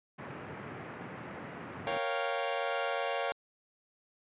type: band-pass noise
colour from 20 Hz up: pink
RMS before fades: -44 dBFS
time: 0.18-1.98 s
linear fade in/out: 10 ms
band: 110 to 2200 Hz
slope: 24 dB/octave
type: chord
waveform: sawtooth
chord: G half-diminished seventh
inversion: first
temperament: equal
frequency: 466.2 / 554.4 / 698.5 / 784 Hz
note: Bb4 / Db5 / F5 / G5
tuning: 0 / 0 / 0 / 0 cents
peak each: -34 / -31 / -32 / -35 dBFS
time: 1.87-3.32 s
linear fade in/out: 0 ms
effects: resampled to 8000 Hz